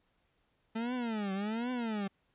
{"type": "tone with vibrato", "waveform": "40% pulse", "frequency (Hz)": 220, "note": "A3", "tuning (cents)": 0, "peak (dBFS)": -32, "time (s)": [0.75, 2.08], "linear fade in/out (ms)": 10, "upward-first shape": "triangle", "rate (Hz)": 1.3, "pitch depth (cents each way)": 260, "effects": ["pink hiss -75 dBFS RMS until 2.34 s", "resampled to 8000 Hz"]}